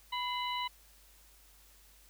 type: harmonic tone with a mistuned harmonic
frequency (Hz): 987.8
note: B5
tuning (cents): 0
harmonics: 1 / 2 / 3 / 4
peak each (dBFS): -35 / -41 / -40 / -43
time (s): 0.12-0.68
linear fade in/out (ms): 10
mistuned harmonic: 2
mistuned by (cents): +72
effects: added 50 Hz sine -62 dBFS peak until 2.09 s + white hiss -62 dBFS RMS until 2.09 s